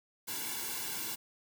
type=noise with comb filter; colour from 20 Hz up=white; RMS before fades=-38 dBFS; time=0.27-1.16 s; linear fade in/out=20 ms; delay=1.6 ms; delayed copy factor=-0.75; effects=none